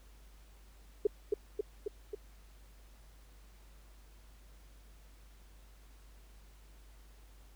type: tone with echo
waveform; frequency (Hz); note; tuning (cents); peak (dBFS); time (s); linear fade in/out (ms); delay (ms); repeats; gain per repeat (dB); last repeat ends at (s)
sine; 415.3; G#4; 0; -23; 1.05-1.07; 5; 270; 4; -3; 2.15
effects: added 50 Hz sine -55 dBFS peak until 7.55 s + pink hiss -65 dBFS RMS until 7.55 s